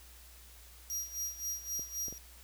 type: tone with tremolo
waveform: sawtooth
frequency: 5720 Hz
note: F8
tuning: 41 cents sharp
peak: -31 dBFS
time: 0.9-2.18 s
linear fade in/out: 0 ms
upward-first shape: sine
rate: 3.8 Hz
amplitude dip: 80%
type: clicks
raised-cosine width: 2 ms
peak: -34 dBFS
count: 3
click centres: 1.795 / 2.083 / 2.126 s
effects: added 60 Hz sine -55 dBFS peak until 2.43 s + white hiss -57 dBFS RMS until 2.43 s